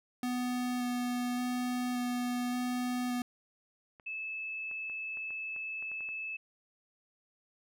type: tone with vibrato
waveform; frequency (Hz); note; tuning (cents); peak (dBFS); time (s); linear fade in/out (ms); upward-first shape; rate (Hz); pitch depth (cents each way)
square; 246.9; B3; 0; -32; 0.23-3.22; 2; square; 0.87; 8
type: clicks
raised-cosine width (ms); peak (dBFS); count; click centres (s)
0.5; -39; 10; 3.998 / 4.713 / 4.898 / 5.172 / 5.306 / 5.563 / 5.825 / 5.916 / 6.007 / 6.089
type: tone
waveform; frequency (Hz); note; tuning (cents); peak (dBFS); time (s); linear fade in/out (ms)
sine; 2611; E7; -17; -36; 4.06-6.37; 10
effects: none